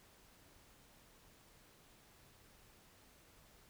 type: silence
effects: pink hiss -65 dBFS RMS until 3.69 s